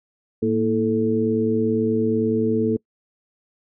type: harmonic tone with a mistuned harmonic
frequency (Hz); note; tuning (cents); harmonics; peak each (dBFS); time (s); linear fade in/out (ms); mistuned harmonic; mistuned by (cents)
109.4; A2; -9; 1 / 2 / 3 / 4; -29 / -21 / -25 / -21; 0.42-2.77; 10; 2; +89
effects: noise-tail reverb RT60 0.1 s tail -25 dB re dry